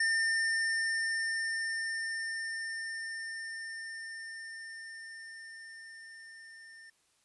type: tone with level ramp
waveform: square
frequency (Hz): 1806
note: A6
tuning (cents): +45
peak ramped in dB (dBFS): -27 to -51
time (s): 0-6.9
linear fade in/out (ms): 5
effects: white hiss -71 dBFS RMS until 7.24 s + resampled to 24000 Hz